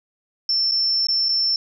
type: tone with dropouts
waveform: sine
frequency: 5370 Hz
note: E8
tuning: 31 cents sharp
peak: -17 dBFS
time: 0.49-1.56 s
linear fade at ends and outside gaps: 2 ms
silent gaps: 0.713-0.718 / 1.07-1.085 / 1.286-1.29 s
effects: none